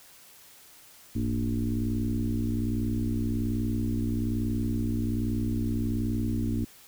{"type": "tone with frequency modulation", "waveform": "sine", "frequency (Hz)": 163.4, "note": "E3", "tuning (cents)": -15, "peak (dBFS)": -25, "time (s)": [1.15, 6.65], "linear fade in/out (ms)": 10, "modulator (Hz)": 61.2, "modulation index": 2.3, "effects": ["white hiss -53 dBFS RMS until 6.87 s"]}